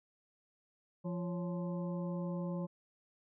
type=harmonic tone with a mistuned harmonic; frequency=173.5 Hz; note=F3; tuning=11 cents flat; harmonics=1 / 2 / 3 / 5 / 6; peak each=-36 / -46 / -44 / -53 / -53 dBFS; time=1.04-2.67 s; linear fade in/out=20 ms; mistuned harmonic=3; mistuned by=+92 cents; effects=none